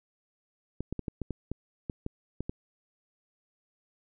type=clicks; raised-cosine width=3 ms; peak=-20 dBFS; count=11; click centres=0.806 / 0.926 / 0.993 / 1.082 / 1.217 / 1.307 / 1.516 / 1.898 / 2.064 / 2.406 / 2.495 s; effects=none